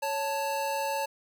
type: tone pair together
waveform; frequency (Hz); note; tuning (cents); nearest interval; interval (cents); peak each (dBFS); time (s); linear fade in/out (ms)
square; 556 / 882.6; C#5 / A5; +5 / +5; minor sixth; 800; -33 / -31; 0.02-1.06; 10
effects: none